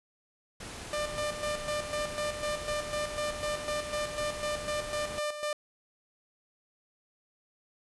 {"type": "noise", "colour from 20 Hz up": "pink", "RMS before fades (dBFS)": -42, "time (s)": [0.6, 5.19], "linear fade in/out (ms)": 5}
{"type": "tone with tremolo", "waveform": "sawtooth", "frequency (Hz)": 597, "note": "D5", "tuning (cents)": 28, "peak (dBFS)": -26, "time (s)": [0.93, 5.53], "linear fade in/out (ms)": 2, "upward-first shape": "square", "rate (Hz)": 4, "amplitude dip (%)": 60}
{"effects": ["resampled to 24000 Hz"]}